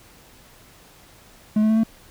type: tone with pitch steps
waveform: triangle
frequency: 213.4 / 216.9 / 220.4 / 224 Hz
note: G#3 / A3 / A3 / A3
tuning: +47 / -25 / +3 / +31 cents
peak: -13 dBFS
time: 1.56-1.836 s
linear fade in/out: 5 ms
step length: 69 ms
effects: pink hiss -50 dBFS RMS until 2.1 s